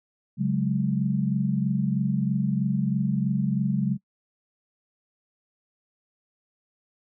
sine chord, C# suspended fourth, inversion none, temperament just, 138.59 / 184.79 / 207.9 Hz, C#3 / F#3 / G#3, 0 / -2 / +2 cents, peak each -26 dBFS, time 0.37-3.98 s, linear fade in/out 50 ms, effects noise-tail reverb RT60 0.1 s tail -25 dB re dry

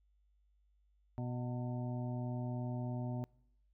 harmonic tone with a mistuned harmonic, 122.9 Hz, B2, 8 cents flat, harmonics 1 / 2 / 3 / 5 / 6 / 7, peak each -38 / -42 / -51 / -49 / -52 / -54 dBFS, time 1.18-3.24 s, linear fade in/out 0 ms, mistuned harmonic 7, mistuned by +68 cents, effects noise-tail reverb RT60 0.8 s tail -26 dB re dry + added 50 Hz sine -69 dBFS peak until 3.73 s

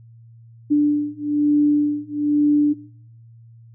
sine beating tone pair, 293.7 / 294.8 Hz, D4 / D4, 0 / +7 cents, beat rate 1.1 Hz, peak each -18 dBFS, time 0.7-2.74 s, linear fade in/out 20 ms, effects noise-tail reverb RT60 0.6 s tail -19 dB re dry + added 115 Hz sine -43 dBFS peak until 3.74 s

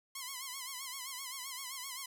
5% pulse tone with vibrato, 1046.5 Hz, C6, in tune, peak -29 dBFS, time 0.15-2.06 s, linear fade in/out 5 ms, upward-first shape sine, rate 7.7 Hz, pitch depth 100 cents each way, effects none

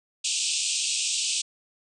white band-pass noise, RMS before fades -27 dBFS, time 0.24-1.42 s, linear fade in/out 10 ms, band 2500 to 8700 Hz, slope 96 dB/octave, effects none

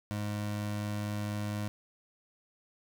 25% pulse tone, 104.3 Hz, G#2, 8 cents sharp, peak -29 dBFS, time 0.11-1.68 s, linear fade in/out 0 ms, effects none

